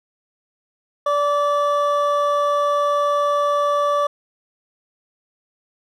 triangle tone pair together, 580 / 1159.3 Hz, D5 / D6, -22 / -23 cents, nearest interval octave, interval 1199 cents, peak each -17 dBFS, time 1.06-4.07 s, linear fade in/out 5 ms, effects none

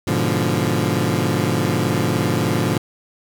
20% pulse chord, G# diminished seventh, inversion none, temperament equal, 103.83 / 123.47 / 146.83 / 174.61 Hz, G#2 / B2 / D3 / F3, 0 / 0 / 0 / 0 cents, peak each -18 dBFS, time 0.07-2.78 s, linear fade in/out 5 ms, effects none

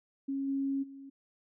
sine tone with level steps, 273.7 Hz, C#4, 22 cents flat, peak -31 / -29 / -45 dBFS, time 0.28-1.1 s, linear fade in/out 10 ms, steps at 0.47 / 0.82 s, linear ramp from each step 20 ms, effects none

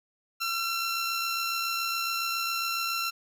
15% pulse tone with amplitude modulation, 1356 Hz, E6, 49 cents sharp, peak -20 dBFS, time 0.4-3.11 s, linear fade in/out 20 ms, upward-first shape sine, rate 67.2 Hz, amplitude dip 30%, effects none

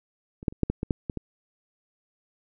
clicks, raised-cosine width 3 ms, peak -27 / -10 / -29 / -8 / -12 / -15 / -10 / -16 / -18 dBFS, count 9, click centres 0.429 / 0.482 / 0.525 / 0.633 / 0.7 / 0.831 / 0.908 / 1.098 / 1.173 s, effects none

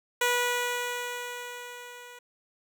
10% pulse tone with level ramp, 487.8 Hz, B4, 21 cents flat, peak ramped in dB -14 to -37 dBFS, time 0.21-2.19 s, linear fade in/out 5 ms, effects none

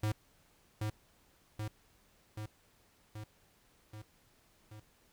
square tone with echo, 106.9 Hz, A2, 49 cents flat, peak -31 dBFS, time 0.03-0.12 s, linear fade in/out 5 ms, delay 780 ms, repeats 6, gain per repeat -3 dB, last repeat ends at 4.8 s, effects pink hiss -68 dBFS RMS until 5.12 s

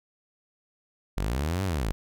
sawtooth linear two-way sweep, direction up then down, 42.21 to 99.3 to 42.21 Hz, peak -22 dBFS, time 1.17-1.92 s, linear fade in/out 0 ms, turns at 1.64 s, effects none

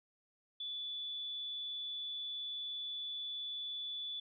sine tone, 3461 Hz, A7, 29 cents flat, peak -39 dBFS, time 0.6-4.2 s, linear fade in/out 5 ms, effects none

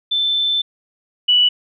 sine tone pair in turn, 3534 / 2955 Hz, A7 / F#7, +7 / -3 cents, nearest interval minor third, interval 310 cents, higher first, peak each -15 / -10 dBFS, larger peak second, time 0.11-0.62 / 1.28-1.49 s, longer first, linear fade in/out 10 ms, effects none

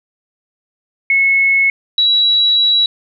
sine tone pair in turn, 2190 / 3902 Hz, C#7 / B7, -22 / -22 cents, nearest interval minor seventh, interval 1000 cents, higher second, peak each -9 dBFS, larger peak neither, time 1.1-1.7 / 1.98-2.86 s, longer second, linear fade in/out 2 ms, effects none

